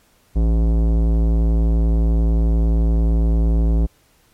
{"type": "tone with tanh clipping", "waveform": "sine", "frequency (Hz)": 55.7, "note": "A1", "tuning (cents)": 22, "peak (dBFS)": -15, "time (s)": [0.35, 3.87], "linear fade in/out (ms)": 20, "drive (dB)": 17, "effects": ["pink hiss -57 dBFS RMS until 4.33 s", "MP3 64 kbps"]}